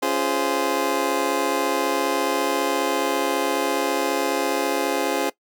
25% pulse chord, Db major seventh, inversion none, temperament just, 277.2 / 346.5 / 415.8 / 519.7 Hz, Db4 / F4 / Ab4 / C5, 0 / -14 / +2 / -12 cents, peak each -23 dBFS, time 0.02-5.3 s, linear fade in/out 10 ms, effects noise-tail reverb RT60 0.1 s tail -19 dB re dry

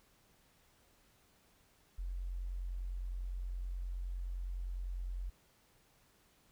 sine tone, 44.87 Hz, F1, 48 cents sharp, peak -37 dBFS, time 1.98-5.3 s, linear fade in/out 10 ms, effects pink hiss -69 dBFS RMS until 6.51 s

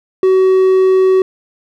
triangle tone, 376.8 Hz, F#4, 32 cents sharp, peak -5 dBFS, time 0.23-1.22 s, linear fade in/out 2 ms, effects none

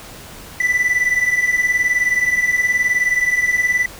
triangle beating tone pair, 1969 / 1988 Hz, B6 / B6, -6 / +11 cents, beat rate 19 Hz, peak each -18 / -14 dBFS, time 0.6-3.86 s, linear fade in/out 5 ms, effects pink hiss -37 dBFS RMS until 3.99 s

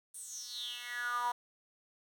10% pulse tone with high-pass filter sweep, 242.8 Hz, B3, 29 cents flat, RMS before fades -39 dBFS, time 0.14-1.32 s, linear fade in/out 5 ms, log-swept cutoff 9500 to 870 Hz, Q 7.8, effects 11-bit

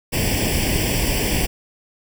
pink noise with comb filter, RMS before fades -20 dBFS, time 0.12-1.47 s, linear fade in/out 20 ms, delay 0.38 ms, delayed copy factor +0.9, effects none

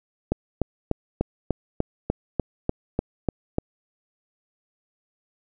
click train, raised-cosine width 2 ms, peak -8 dBFS, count 12, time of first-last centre 0.32-3.584 s, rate 3.37 Hz, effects none

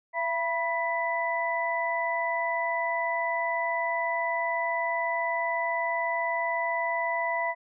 sine tone cluster, 676 / 976 / 1990 Hz, E5 / B5 / B6, +43 / -21 / +13 cents, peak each -30 dBFS, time 0.13-7.55 s, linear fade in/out 50 ms, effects none

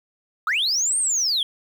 sine linear two-way sweep, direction up then down, 1163 to 8870 to 3145 Hz, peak -17 dBFS, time 0.47-1.43 s, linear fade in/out 2 ms, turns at 0.98 s, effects tanh soft clip ceiling -17 dBFS + 8-bit

